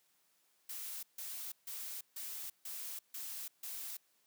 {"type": "noise bursts", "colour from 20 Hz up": "blue", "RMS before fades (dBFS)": -44, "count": 7, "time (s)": [0.69, 3.97], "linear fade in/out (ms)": 5, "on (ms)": 340, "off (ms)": 150, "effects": ["white hiss -74 dBFS RMS until 4.26 s", "high-pass 150 Hz 12 dB/octave"]}